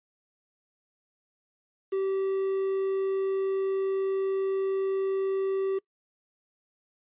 triangle tone with quantisation, 386.4 Hz, G4, 25 cents flat, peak -23 dBFS, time 1.92-5.79 s, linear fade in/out 10 ms, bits 8, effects noise-tail reverb RT60 0.1 s tail -24 dB re dry + resampled to 8000 Hz

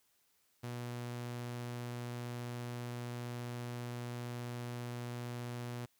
sawtooth tone, 121 Hz, B2, 35 cents flat, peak -36 dBFS, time 0.63-5.86 s, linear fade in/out 10 ms, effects white hiss -74 dBFS RMS until 5.99 s

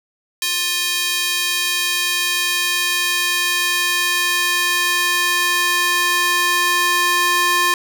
square tone with high-pass filter sweep, 352.8 Hz, F4, 18 cents sharp, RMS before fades -18 dBFS, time 0.42-7.74 s, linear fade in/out 2 ms, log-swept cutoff 3000 to 1200 Hz, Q 1.1, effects none

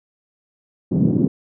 white band-pass noise, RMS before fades -17 dBFS, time 0.91-1.28 s, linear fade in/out 10 ms, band 150 to 260 Hz, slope 24 dB/octave, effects none

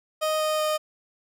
30% pulse tone with pitch steps, 622.3 / 618.7 / 615.2 Hz, D#5 / D#5 / D#5, 0 / -10 / -20 cents, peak -20 dBFS, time 0.21-0.78 s, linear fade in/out 20 ms, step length 190 ms, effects none

